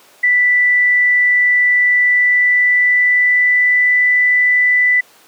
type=tone with pitch glide; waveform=sine; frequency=1975.5 to 1986.9 Hz; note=B6 to B6; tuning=0 to +10 cents; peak=-9 dBFS; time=0.23-5.01 s; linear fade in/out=10 ms; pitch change=+10 cents; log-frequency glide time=2-3.97 s; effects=pink hiss -46 dBFS RMS until 5.27 s + high-pass 400 Hz 12 dB/octave